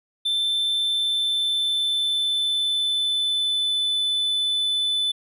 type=tone with pitch glide; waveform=triangle; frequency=3546 to 3503 Hz; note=A7 to A7; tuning=+13 to -8 cents; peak=-19 dBFS; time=0.25-5.12 s; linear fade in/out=10 ms; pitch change=-21 cents; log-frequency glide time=0.81-3.86 s; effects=none